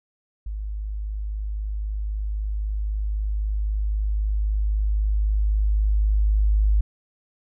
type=tone with level ramp; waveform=sine; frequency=51.91 Hz; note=G#1; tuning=in tune; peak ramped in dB=-27 to -15 dBFS; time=0.46-6.81 s; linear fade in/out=5 ms; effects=none